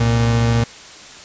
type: tone pair together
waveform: 35% pulse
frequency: 65.41 / 116.55 Hz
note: C2 / A#2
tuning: 0 / 0 cents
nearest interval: minor seventh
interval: 1000 cents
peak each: -22 / -12 dBFS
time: 0-0.64 s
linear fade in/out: 5 ms
effects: white hiss -38 dBFS RMS until 1.24 s + resampled to 16000 Hz